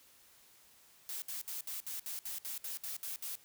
blue noise bursts, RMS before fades -41 dBFS, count 12, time 1.09-3.354 s, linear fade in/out 0 ms, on 130 ms, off 64 ms, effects white hiss -63 dBFS RMS until 3.44 s

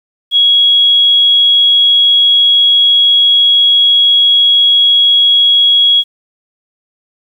sine tone, 3322 Hz, G#7, in tune, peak -5 dBFS, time 0.31-6.04 s, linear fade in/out 50 ms, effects 7-bit

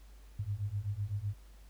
sine beating tone pair, 97.9 / 105.8 Hz, G2 / G#2, -2 / +33 cents, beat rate 7.9 Hz, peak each -37 / -36 dBFS, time 0.39-1.34 s, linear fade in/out 5 ms, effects added 50 Hz sine -52 dBFS peak until 1.69 s + pink hiss -65 dBFS RMS until 1.69 s

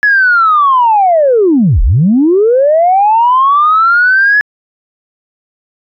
sine linear two-way sweep, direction down then up, 1710 to 30.87 to 1710 Hz, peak -4 dBFS, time 0.03-4.41 s, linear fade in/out 0 ms, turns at 1.82 s, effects tanh soft clip ceiling 0 dBFS

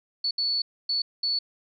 sine tone bursts at uneven times, 4440 Hz, C#8, 2 cents sharp, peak -23 dBFS, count 4, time 0.24-0.31 / 0.38-0.62 / 0.89-1.02 / 1.23-1.39 s, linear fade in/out 5 ms, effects none

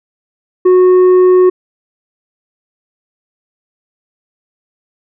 sine tone with tanh clipping, 366.6 Hz, F#4, 16 cents flat, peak -5 dBFS, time 0.65-1.5 s, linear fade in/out 10 ms, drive 5 dB, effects none

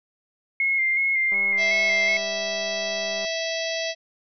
sine tone with vibrato, 2135 Hz, C7, 34 cents sharp, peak -19 dBFS, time 0.6-2.17 s, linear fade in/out 2 ms, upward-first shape square, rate 2.7 Hz, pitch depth 27 cents each way
click train, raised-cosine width 1 ms, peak -28 dBFS, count 383, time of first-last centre 1.32-3.249 s, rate 198 Hz
harmonic tone, 656 Hz, E5, 9 cents flat, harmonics 1 / 3 / 4 / 5 / 6 / 7 / 8 / 9, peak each -28 / -33 / -34 / -35 / -36 / -36 / -37 / -38 dBFS, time 1.57-3.95 s, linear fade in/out 50 ms
effects none

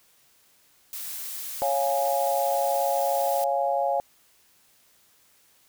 blue noise, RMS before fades -35 dBFS, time 0.93-3.44 s, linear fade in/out 0 ms
sine chord, Db major, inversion none, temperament equal, 554.4 / 698.5 / 830.6 Hz, Db5 / F5 / Ab5, 0 / 0 / 0 cents, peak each -26 / -26 / -27 dBFS, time 1.62-4 s, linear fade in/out 0 ms
effects white hiss -61 dBFS RMS until 5.68 s

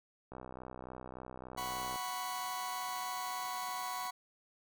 click train, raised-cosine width 1 ms, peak -32 dBFS, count 105, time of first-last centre 0.32-1.958 s, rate 63.5 Hz
40% pulse chord, F# suspended fourth, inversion none, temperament just, 740 / 986.7 / 1110 Hz, F#5 / B5 / C#6, 0 / -2 / +2 cents, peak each -42 / -40 / -42 dBFS, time 1.57-4.11 s, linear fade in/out 10 ms
white high-pass noise, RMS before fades -50 dBFS, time 1.58-4.08 s, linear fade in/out 5 ms, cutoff 130 Hz, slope 96 dB/octave
effects none

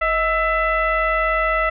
sine tone with frequency modulation, 1318.5 Hz, E6, in tune, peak -16 dBFS, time 0.01-1.7 s, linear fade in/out 10 ms, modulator 683 Hz, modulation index 1.3, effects none

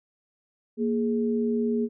sine tone pair together, 233.3 / 417.2 Hz, A#3 / G#4, +2 / +8 cents, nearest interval minor seventh, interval 1006 cents, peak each -24 / -27 dBFS, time 0.77-1.89 s, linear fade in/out 50 ms, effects none

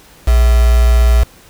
sine tone with quantisation, 59.1 Hz, A#1, 24 cents sharp, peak -6 dBFS, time 0.27-1.24 s, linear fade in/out 10 ms, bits 3, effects pink hiss -43 dBFS RMS until 1.49 s

